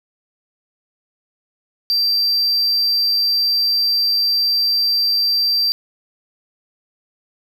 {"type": "tone", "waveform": "triangle", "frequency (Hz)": 4699, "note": "D8", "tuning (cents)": 0, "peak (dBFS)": -13, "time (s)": [1.9, 5.72], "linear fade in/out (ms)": 0, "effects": []}